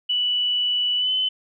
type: tone with pitch glide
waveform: sine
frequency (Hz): 2960 to 3033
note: F#7 to F#7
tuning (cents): 0 to +42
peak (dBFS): -19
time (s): 0.09-1.29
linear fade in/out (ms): 10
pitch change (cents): +42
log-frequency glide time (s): 0.97-1.11
effects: none